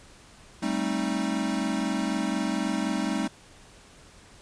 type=chord; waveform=square; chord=A half-diminished seventh; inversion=third; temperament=equal with one note detuned; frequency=196 / 220 / 265.3 / 311.1 Hz; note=G3 / A3 / C4 / Eb4; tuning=0 / 0 / +24 / 0 cents; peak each=-32 dBFS; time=0.62-3.28 s; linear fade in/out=10 ms; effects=pink hiss -52 dBFS RMS until 4.41 s + resampled to 22050 Hz